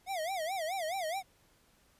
square tone with vibrato, 698.5 Hz, F5, in tune, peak -34 dBFS, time 0.06-1.23 s, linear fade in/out 50 ms, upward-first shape sine, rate 4.7 Hz, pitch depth 210 cents each way, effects pink hiss -67 dBFS RMS until 1.99 s + resampled to 32000 Hz

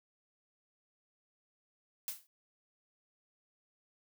blue noise with exponential decay, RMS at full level -35 dBFS, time 2.08-2.27 s, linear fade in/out 1 ms, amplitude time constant 40 ms, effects none

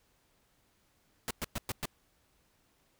pink noise bursts, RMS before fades -35 dBFS, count 5, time 1.28-1.855 s, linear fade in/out 0 ms, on 27 ms, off 110 ms, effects pink hiss -71 dBFS RMS until 2.99 s

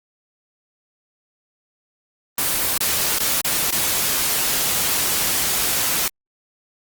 white noise with dropouts, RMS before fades -20 dBFS, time 2.38-6.08 s, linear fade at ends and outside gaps 2 ms, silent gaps 2.778-2.806 / 3.186-3.202 / 3.411-3.446 / 3.707-3.724 s, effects Opus 24 kbps

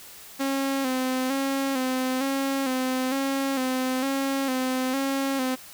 sawtooth tone with vibrato, 265 Hz, C4, 22 cents sharp, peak -20 dBFS, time 0.39-5.56 s, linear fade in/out 20 ms, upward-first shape square, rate 1.1 Hz, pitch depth 48 cents each way, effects white hiss -45 dBFS RMS until 5.73 s

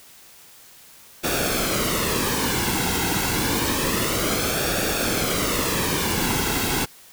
pink noise with flanger, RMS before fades -23 dBFS, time 1.23-6.86 s, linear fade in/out 20 ms, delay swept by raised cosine 0.98 to 1.69 ms, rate 0.28 Hz, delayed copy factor -0.6, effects white hiss -48 dBFS RMS until 7.12 s

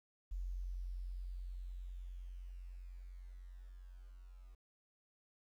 sine tone with level ramp, 44.92 Hz, F1, 50 cents sharp, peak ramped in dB -38 to -53 dBFS, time 0.31-4.55 s, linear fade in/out 10 ms, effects 12-bit

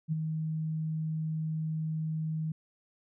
sine tone with ADSR envelope, 157.8 Hz, D#3, 25 cents sharp, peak -25 dBFS, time 0.08-2.52 s, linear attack 42 ms, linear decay 17 ms, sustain -5 dB, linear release 4 ms, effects none

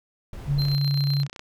brown noise, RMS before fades -35 dBFS, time 0.33-0.75 s, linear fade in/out 2 ms
sine tone with pitch glide, 141.7 to 140.88 Hz, C#3 to C#3, +38 to +28 cents, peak -20 dBFS, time 0.46-1.28 s, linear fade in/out 50 ms, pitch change -10 cents, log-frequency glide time 0.65-1.11 s
triangle tone with tremolo, 4137 Hz, C8, 20 cents flat, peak -26 dBFS, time 0.58-1.23 s, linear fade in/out 10 ms, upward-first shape triangle, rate 7.9 Hz, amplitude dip 50%
click train, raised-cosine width 0.2 ms, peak -21 dBFS, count 25, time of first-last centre 0.62-1.394 s, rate 31 Hz
effects none

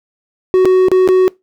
triangle tone with dropouts, 371.9 Hz, F#4, 9 cents sharp, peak -4 dBFS, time 0.54-1.28 s, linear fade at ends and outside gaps 0 ms, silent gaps 0.649-0.655 / 0.884-0.916 / 1.076-1.088 s, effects noise-tail reverb RT60 0.2 s tail -23 dB re dry

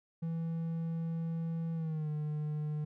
triangle tone with pitch glide, 164.81 to 151.13 Hz, E3 to D3, 0 to +50 cents, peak -31 dBFS, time 0.22-2.85 s, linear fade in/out 10 ms, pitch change -150 cents, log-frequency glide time 1.74-2.1 s, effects none

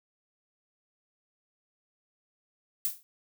violet noise with exponential decay, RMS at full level -26 dBFS, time 2.85-3.03 s, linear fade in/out 0 ms, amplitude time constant 39 ms, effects none

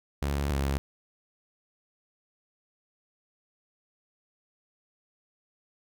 sawtooth tone pair in turn, 70.7 / 68.97 Hz, C#2 / C#2, +35 / -8 cents, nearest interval unison, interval 43 cents, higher first, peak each -23 / -22 dBFS, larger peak second, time 0.22-0.5 / 0.5-0.78 s, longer neither, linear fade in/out 0 ms, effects none

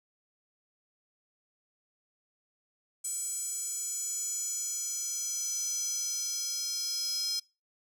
square tone with high-pass filter sweep, 463.7 Hz, A#4, 9 cents flat, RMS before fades -34 dBFS, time 3.04-7.4 s, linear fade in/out 10 ms, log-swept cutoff 7900 to 5100 Hz, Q 7.3, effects noise-tail reverb RT60 0.3 s tail -26 dB re dry

